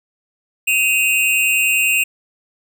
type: tone pair together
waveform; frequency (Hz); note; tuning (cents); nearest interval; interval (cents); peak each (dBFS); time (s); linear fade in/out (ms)
square; 2530 / 2760; D#7 / F7; +28 / -21; major second; 151; -17; 0.67-2.04; 10
effects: none